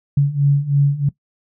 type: beating tone pair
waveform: sine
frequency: 140 / 143.1 Hz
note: C#3 / D3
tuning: +18 / -45 cents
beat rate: 3.1 Hz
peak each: -17 / -14 dBFS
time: 0.17-1.09 s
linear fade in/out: 5 ms
effects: noise-tail reverb RT60 0.1 s tail -19 dB re dry